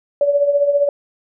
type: tone with tremolo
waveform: sine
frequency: 572 Hz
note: D5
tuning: 46 cents flat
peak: -9 dBFS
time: 0.21-0.89 s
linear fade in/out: 2 ms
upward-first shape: triangle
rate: 15 Hz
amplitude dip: 70%
effects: none